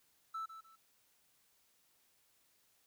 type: tone with echo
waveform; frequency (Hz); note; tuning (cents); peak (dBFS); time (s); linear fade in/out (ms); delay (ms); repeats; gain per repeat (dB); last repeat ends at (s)
triangle; 1318.5; E6; 0; -36; 0.34-0.46; 10; 150; 2; -11; 0.76
effects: tanh soft clip ceiling -34 dBFS + white hiss -73 dBFS RMS until 2.86 s